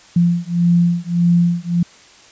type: beating tone pair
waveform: sine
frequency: 171.9 / 173.6 Hz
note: F3 / F3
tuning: -27 / -10 cents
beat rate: 1.7 Hz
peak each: -15 dBFS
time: 0.16-1.83 s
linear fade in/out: 5 ms
effects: white hiss -45 dBFS RMS until 2.31 s + resampled to 16000 Hz